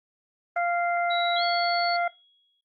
harmonic tone, 695 Hz, F5, 9 cents flat, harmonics 1 / 2 / 3, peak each -24 / -30 / -32 dBFS, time 0.56-2.08 s, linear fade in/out 5 ms
sine tone with pitch glide, 3900 to 4428 Hz, B7 to C#8, -23 to -3 cents, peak -29 dBFS, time 1.1-1.97 s, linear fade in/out 10 ms, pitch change +220 cents, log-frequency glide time 1.37-1.43 s
sine tone with exponential decay, 3323 Hz, G#7, in tune, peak -30 dBFS, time 1.36-2.61 s, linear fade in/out 5 ms, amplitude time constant 270 ms
effects noise-tail reverb RT60 0.2 s tail -19 dB re dry + Opus 32 kbps

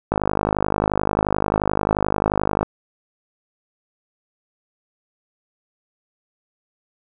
click train, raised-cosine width 1 ms, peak -4 dBFS, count 130, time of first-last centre 0.12-2.63 s, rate 51.4 Hz, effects none

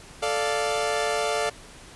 sawtooth chord, D minor, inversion second, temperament equal, 440 / 587.3 / 698.5 Hz, A4 / D5 / F5, 0 / 0 / 0 cents, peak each -24 dBFS, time 0.22-1.5 s, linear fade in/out 10 ms, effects pink hiss -46 dBFS RMS until 1.95 s + resampled to 24000 Hz

